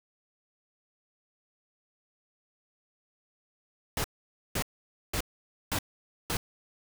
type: noise bursts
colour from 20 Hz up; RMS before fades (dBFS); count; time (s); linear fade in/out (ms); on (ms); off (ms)
pink; -30; 5; 3.97-6.37; 2; 72; 510
effects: none